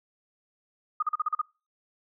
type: tone bursts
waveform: sine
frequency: 1234 Hz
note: D#6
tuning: 15 cents flat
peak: -23 dBFS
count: 7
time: 1-1.415 s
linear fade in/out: 5 ms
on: 25 ms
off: 40 ms
effects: noise-tail reverb RT60 0.3 s tail -24 dB re dry